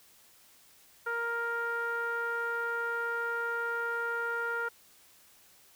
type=tone with low-pass filter; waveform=sawtooth; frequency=467.6 Hz; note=A#4; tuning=5 cents sharp; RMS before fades=-33 dBFS; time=1.06-4.69 s; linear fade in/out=10 ms; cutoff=1500 Hz; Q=9.3; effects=white hiss -60 dBFS RMS until 5.75 s